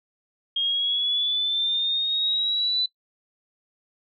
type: exponential sweep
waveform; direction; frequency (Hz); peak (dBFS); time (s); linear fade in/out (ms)
sine; up; 3237 to 4003; -21; 0.56-2.86; 5
effects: noise-tail reverb RT60 0.1 s tail -20 dB re dry